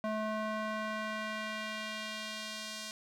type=tone with band-pass filter sweep; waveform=square; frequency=216.1 Hz; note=A3; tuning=31 cents flat; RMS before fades=-38 dBFS; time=0.04-2.91 s; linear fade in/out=0 ms; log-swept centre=780 to 5300 Hz; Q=0.96; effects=11-bit